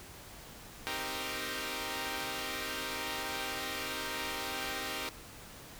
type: chord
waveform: 5% pulse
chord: C minor seventh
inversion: none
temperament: equal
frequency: 261.6 / 311.1 / 392 / 466.2 Hz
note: C4 / Eb4 / G4 / Bb4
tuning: 0 / 0 / 0 / 0 cents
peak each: -30 dBFS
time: 0.87-5.09 s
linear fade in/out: 0 ms
effects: pink hiss -50 dBFS RMS until 5.79 s